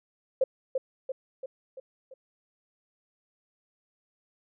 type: tone with echo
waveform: sine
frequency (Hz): 525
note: C5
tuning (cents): +6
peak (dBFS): -19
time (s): 0.41-0.44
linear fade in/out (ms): 5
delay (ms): 340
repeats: 5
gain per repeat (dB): -5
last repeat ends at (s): 2.14
effects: none